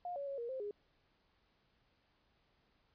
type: tone with pitch steps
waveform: sine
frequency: 710 / 563 / 553 / 471.4 / 524 / 411.8 Hz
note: F5 / C#5 / C#5 / A#4 / C5 / G#4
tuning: +28 / +27 / -4 / +19 / +2 / -15 cents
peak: -39 dBFS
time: 0.05-0.71 s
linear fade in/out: 2 ms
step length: 110 ms
effects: pink hiss -75 dBFS RMS until 2.94 s + resampled to 11025 Hz